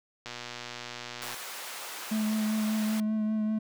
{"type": "click train", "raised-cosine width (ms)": 0.2, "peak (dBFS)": -21, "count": 131, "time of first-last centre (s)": [0.26, 1.343], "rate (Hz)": 120}
{"type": "high-pass noise", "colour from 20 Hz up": "pink", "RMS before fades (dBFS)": -40, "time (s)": [1.22, 3], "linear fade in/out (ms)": 0, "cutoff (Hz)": 750, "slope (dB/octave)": 12}
{"type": "tone with vibrato", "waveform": "triangle", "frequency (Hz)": 215.9, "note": "A3", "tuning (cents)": -33, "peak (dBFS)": -24, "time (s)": [2.11, 3.59], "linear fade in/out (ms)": 10, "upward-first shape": "triangle", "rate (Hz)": 5.1, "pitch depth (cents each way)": 22}
{"effects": []}